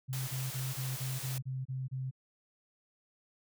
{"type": "tone bursts", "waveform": "sine", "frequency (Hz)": 130.81, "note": "C3", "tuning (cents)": 0, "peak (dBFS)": -34, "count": 9, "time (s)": [0.08, 2.112], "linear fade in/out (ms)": 20, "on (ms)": 200, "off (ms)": 29}
{"type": "noise", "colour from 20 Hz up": "white", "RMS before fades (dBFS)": -42, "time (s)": [0.13, 1.38], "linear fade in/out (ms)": 0}
{"effects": []}